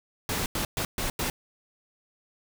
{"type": "noise bursts at uneven times", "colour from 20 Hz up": "pink", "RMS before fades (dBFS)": -29, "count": 5, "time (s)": [[0.29, 0.46], [0.55, 0.65], [0.77, 0.85], [0.98, 1.1], [1.19, 1.3]], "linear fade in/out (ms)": 2, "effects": []}